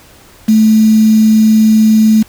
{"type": "tone with quantisation", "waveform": "sine", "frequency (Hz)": 218.2, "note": "A3", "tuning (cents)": -14, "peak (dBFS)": -4, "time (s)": [0.48, 2.23], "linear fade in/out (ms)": 10, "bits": 4, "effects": ["pink hiss -41 dBFS RMS until 2.28 s"]}